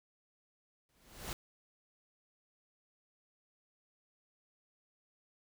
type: noise with exponential growth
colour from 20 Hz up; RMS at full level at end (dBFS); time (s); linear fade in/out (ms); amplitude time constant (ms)
pink; -38; 0.89-1.33; 1; 94
effects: none